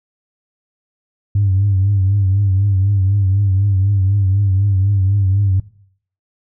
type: tone with vibrato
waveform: sine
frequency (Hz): 98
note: G2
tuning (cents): 0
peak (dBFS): -10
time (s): 1.35-5.6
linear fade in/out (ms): 5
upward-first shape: triangle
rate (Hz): 4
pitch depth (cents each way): 89
effects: noise-tail reverb RT60 0.6 s tail -19 dB re dry + tanh soft clip ceiling -7 dBFS